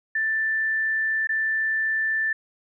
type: tone with dropouts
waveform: sine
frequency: 1768 Hz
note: A6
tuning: 8 cents sharp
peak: -21 dBFS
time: 0.15-2.33 s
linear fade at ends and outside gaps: 5 ms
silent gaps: 1.272-1.291 s
effects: none